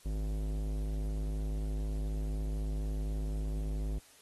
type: tone with tanh clipping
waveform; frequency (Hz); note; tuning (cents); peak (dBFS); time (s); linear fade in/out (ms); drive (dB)
sine; 52; G#1; +3; -34; 0.05-3.99; 10; 17
effects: white hiss -60 dBFS RMS until 4.21 s + AAC 32 kbps